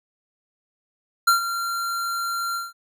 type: tone with ADSR envelope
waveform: square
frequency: 1377 Hz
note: F6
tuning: 25 cents flat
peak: -13 dBFS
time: 1.27-2.73 s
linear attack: 9 ms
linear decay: 120 ms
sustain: -12 dB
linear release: 180 ms
effects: none